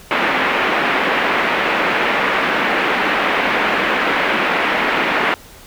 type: band-pass noise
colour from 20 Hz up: white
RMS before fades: -17 dBFS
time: 0.11-5.34 s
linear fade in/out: 0 ms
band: 200 to 2400 Hz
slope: 24 dB/octave
effects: pink hiss -41 dBFS RMS until 5.66 s